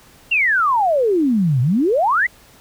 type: exponential two-way sweep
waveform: sine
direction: down then up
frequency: 2842 to 118 to 2102 Hz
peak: -13 dBFS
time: 0.31-2.27 s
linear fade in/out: 10 ms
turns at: 1.61 s
effects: pink hiss -48 dBFS RMS until 2.6 s